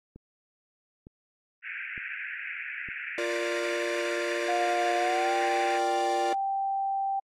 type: click train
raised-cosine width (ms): 3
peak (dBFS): -33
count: 4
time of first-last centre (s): 0.16-2.887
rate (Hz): 1.1
type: band-pass noise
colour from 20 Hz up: pink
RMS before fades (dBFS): -37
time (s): 1.62-5.81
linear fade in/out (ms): 50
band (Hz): 1500 to 2600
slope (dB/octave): 96
type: chord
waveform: 45% pulse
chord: Bb major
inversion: second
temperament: equal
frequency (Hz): 349.2 / 466.2 / 587.3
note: F4 / Bb4 / D5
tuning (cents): 0 / 0 / 0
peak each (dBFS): -32 / -35 / -32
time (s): 3.18-6.33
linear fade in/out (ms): 2
type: tone with pitch glide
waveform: sine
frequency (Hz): 710 to 783.3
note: F5 to G5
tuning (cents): +28 to -2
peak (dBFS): -26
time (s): 4.48-7.2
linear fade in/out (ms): 10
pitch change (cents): +170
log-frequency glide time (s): 4.97-5.33
effects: low-pass 8000 Hz 12 dB/octave + AAC 48 kbps

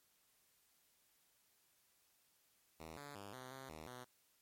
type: tone with pitch steps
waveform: 5% pulse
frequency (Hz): 80.1 / 143.7 / 100.6 / 128.3 / 132.6 / 78.5 / 124.9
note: E2 / D3 / G2 / C3 / C3 / D#2 / B2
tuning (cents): -49 / -37 / +45 / -34 / +23 / +16 / +20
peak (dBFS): -39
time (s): 2.79-4.05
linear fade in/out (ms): 20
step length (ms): 180
effects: white hiss -75 dBFS RMS until 4.41 s + MP3 64 kbps

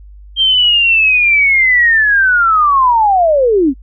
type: linear sweep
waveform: sine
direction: down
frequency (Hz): 3180 to 246.9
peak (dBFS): -7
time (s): 0.36-3.74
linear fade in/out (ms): 50
effects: noise-tail reverb RT60 0.1 s tail -23 dB re dry + added 50 Hz sine -33 dBFS peak until 3.82 s

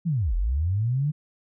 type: linear two-way sweep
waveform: sine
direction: down then up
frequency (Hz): 180 to 38.91 to 154.7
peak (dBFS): -21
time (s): 0.05-1.12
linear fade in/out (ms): 20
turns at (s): 0.35
effects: none

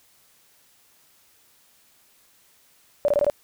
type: tone bursts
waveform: sine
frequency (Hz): 580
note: D5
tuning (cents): -22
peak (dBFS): -16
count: 5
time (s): 3.05-3.299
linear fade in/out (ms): 0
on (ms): 33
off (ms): 21
effects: white hiss -59 dBFS RMS until 3.43 s

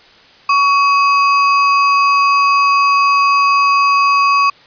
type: tone with sample-and-hold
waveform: sine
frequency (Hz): 1124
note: C#6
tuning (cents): +24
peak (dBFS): -8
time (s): 0.49-4.5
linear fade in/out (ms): 5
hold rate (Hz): 3675
effects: white hiss -44 dBFS RMS until 4.66 s + resampled to 11025 Hz

